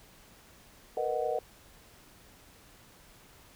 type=chord; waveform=sine; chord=B major seventh; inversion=third; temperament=just; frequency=463 / 493.9 / 617.4 / 740.8 Hz; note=A#4 / B4 / D#5 / F#5; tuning=-12 / 0 / -14 / +2 cents; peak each=-34 dBFS; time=0.97-1.39 s; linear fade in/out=2 ms; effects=pink hiss -57 dBFS RMS until 3.55 s